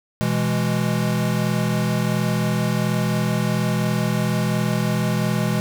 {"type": "chord", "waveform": "square", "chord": "E major", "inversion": "second", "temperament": "equal", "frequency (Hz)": [123.47, 164.81, 207.7], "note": ["B2", "E3", "G#3"], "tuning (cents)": [0, 0, 0], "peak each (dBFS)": -24, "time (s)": [0.21, 5.6], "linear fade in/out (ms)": 0, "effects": []}